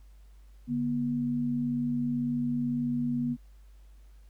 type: tone pair together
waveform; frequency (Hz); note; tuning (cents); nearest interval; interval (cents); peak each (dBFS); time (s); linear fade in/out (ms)
sine; 143.89 / 242; D3 / B3; -35 / -35; major sixth; 900; -35 / -27; 0.67-3.37; 50
effects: added 50 Hz sine -50 dBFS peak until 4.29 s + pink hiss -69 dBFS RMS until 4.29 s